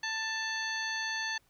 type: harmonic tone with a mistuned harmonic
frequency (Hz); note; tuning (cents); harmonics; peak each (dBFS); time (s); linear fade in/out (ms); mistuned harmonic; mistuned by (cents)
885; A5; +10; 1 / 2 / 3 / 4 / 5 / 7; -41 / -34 / -43 / -43 / -40 / -44; 0.03-1.38; 5; 4; -32
effects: pink hiss -69 dBFS RMS until 1.49 s